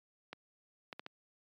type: clicks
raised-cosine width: 0.3 ms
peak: -27 dBFS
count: 4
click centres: 0.33 / 0.928 / 0.995 / 1.064 s
effects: high-pass 200 Hz 12 dB/octave + MP3 96 kbps